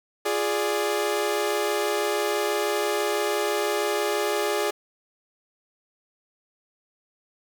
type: chord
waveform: sawtooth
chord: D diminished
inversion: first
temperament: equal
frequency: 349.2 / 415.3 / 587.3 Hz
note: F4 / Ab4 / D5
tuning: 0 / 0 / 0 cents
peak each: -27 / -21 / -25 dBFS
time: 0.25-4.71 s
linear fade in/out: 10 ms
effects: 8-bit